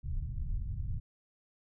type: low-pass noise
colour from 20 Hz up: pink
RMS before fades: -35 dBFS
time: 0.03-1 s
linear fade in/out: 20 ms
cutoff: 120 Hz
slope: 24 dB/octave
effects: none

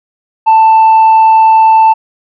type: tone with tanh clipping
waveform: sine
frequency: 885 Hz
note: A5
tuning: 10 cents sharp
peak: -3 dBFS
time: 0.46-1.94 s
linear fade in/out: 20 ms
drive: 1 dB
effects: none

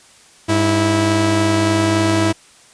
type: tone pair together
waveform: sawtooth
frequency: 101.1 / 326.8 Hz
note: G#2 / E4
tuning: -46 / -15 cents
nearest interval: octave + minor sixth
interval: 2031 cents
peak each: -14 / -11 dBFS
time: 0.48-2.33 s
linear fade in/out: 20 ms
effects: white hiss -47 dBFS RMS until 2.73 s + resampled to 22050 Hz

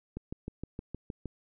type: click train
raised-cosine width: 3 ms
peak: -24 dBFS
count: 8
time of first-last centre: 0.17-1.257 s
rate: 6.44 Hz
effects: none

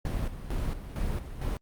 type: noise with tremolo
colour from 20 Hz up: brown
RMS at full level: -30 dBFS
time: 0.05-1.57 s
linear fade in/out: 2 ms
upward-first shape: square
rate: 2.2 Hz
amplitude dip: 65%
effects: Opus 48 kbps

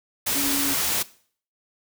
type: tone in noise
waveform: sine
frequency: 279.8 Hz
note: C#4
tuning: 16 cents sharp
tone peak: -27 dBFS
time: 0.35-0.74 s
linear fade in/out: 10 ms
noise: white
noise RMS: -24 dBFS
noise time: 0.26-1.03 s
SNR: -6 dB
effects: noise-tail reverb RT60 0.5 s tail -19 dB re dry

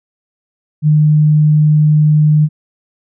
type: tone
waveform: sine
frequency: 151.9 Hz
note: D#3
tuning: 41 cents flat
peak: -6 dBFS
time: 0.82-2.49 s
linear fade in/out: 50 ms
effects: none

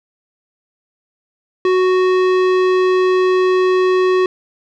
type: tone with tanh clipping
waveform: sine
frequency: 370 Hz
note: F#4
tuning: in tune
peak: -13 dBFS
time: 1.65-4.26 s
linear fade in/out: 2 ms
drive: 17 dB
effects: none

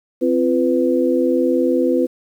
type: tone cluster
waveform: sine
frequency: 260.6 / 340.7 / 499.7 Hz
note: C4 / F4 / B4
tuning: -7 / -43 / +20 cents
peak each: -18 dBFS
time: 0.21-2.07 s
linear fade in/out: 20 ms
effects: 8-bit

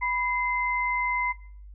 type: tone pair together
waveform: sine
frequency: 987.8 / 2071 Hz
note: B5 / C7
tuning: 0 / -18 cents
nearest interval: octave + minor second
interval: 1282 cents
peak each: -27 dBFS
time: 0.01-1.33 s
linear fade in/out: 20 ms
effects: noise-tail reverb RT60 0.5 s tail -20 dB re dry + added 50 Hz sine -42 dBFS peak until 1.74 s

